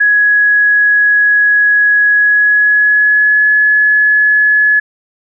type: tone with pitch glide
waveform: sine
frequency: 1674 to 1702.3 Hz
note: G#6 to G#6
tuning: +13 to +42 cents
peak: -6 dBFS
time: 0-4.8 s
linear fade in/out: 10 ms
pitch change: +29 cents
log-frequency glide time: 2.12-3.47 s
effects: none